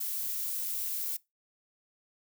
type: noise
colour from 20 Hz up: violet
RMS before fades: -34 dBFS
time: 0-1.17 s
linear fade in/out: 10 ms
effects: noise-tail reverb RT60 0.2 s tail -21 dB re dry